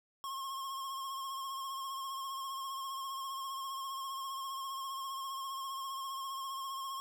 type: tone with vibrato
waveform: square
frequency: 1078 Hz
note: C#6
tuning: 49 cents flat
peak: -39 dBFS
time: 0.24-7 s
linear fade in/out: 0 ms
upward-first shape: sine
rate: 15 Hz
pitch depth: 38 cents each way
effects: none